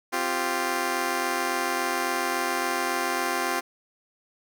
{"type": "chord", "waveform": "10% pulse", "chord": "C suspended fourth", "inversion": "none", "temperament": "just", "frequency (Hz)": [261.6, 348.8, 392.4], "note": ["C4", "F4", "G4"], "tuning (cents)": [0, -2, 2], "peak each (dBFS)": [-24, -20, -23], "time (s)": [0.12, 3.61], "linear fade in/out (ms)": 20, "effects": []}